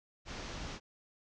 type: low-pass noise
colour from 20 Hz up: pink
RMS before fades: -43 dBFS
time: 0.25-0.8 s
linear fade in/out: 50 ms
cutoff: 6600 Hz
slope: 48 dB/octave
effects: none